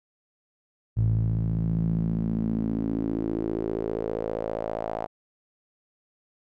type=tone with band-pass filter sweep; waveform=sawtooth; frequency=55 Hz; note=A1; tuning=in tune; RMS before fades=-27 dBFS; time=0.96-5.07 s; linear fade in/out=20 ms; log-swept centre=110 to 710 Hz; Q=3.9; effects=none